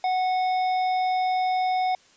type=harmonic tone with a mistuned harmonic; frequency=732 Hz; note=F#5; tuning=19 cents flat; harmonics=1 / 3 / 5 / 7; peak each=-21 / -35 / -41 / -42 dBFS; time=0.04-1.95 s; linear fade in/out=2 ms; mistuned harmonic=1; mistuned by=+22 cents; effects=white hiss -57 dBFS RMS until 2.16 s + resampled to 16000 Hz